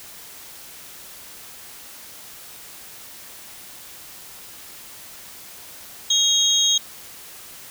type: tone cluster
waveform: sine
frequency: 3270 / 3773 / 6450 Hz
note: G#7 / A#7 / G8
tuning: -28 / +20 / +48 cents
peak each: -20 dBFS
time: 6.1-6.78 s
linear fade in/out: 5 ms
effects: white hiss -41 dBFS RMS until 7.7 s